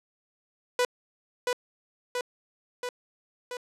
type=tone with echo; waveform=sawtooth; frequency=493.9 Hz; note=B4; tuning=in tune; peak=-18 dBFS; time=0.79-0.85 s; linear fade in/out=2 ms; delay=680 ms; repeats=4; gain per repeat=-3 dB; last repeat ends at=3.57 s; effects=low-pass 10000 Hz 12 dB/octave